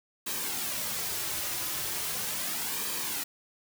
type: noise with flanger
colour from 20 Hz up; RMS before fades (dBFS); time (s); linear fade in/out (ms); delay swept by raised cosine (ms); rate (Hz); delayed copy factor
white; -33; 0.26-3.24; 10; 1.4 to 4.5; 0.38; -0.55
effects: none